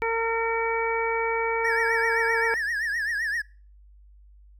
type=harmonic tone; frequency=456.1 Hz; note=A#4; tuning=38 cents flat; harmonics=1 / 2 / 3 / 4 / 5; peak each=-26 / -28 / -33 / -34 / -30 dBFS; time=0.02-2.54 s; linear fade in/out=0 ms
type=tone with vibrato; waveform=triangle; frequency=1760 Hz; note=A6; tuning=in tune; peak=-23 dBFS; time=1.64-3.42 s; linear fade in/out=10 ms; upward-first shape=triangle; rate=7.7 Hz; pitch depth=160 cents each way
effects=noise-tail reverb RT60 0.4 s tail -25 dB re dry + added 50 Hz sine -49 dBFS peak until 4.59 s